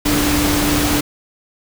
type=tone in noise; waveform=sine; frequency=294.3 Hz; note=D4; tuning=4 cents sharp; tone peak=-17 dBFS; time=0.05-1.01 s; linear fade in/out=10 ms; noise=pink; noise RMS=-18 dBFS; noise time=0.05-1.01 s; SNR=-2 dB; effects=none